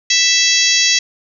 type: harmonic tone with a mistuned harmonic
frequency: 659.3 Hz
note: E5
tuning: in tune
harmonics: 3 / 4 / 5 / 6 / 7 / 8 / 9 / 10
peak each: -19 / -19 / -19 / -19 / -19 / -19 / -19 / -19 dBFS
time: 0.1-0.99 s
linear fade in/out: 5 ms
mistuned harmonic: 8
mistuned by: +34 cents
effects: none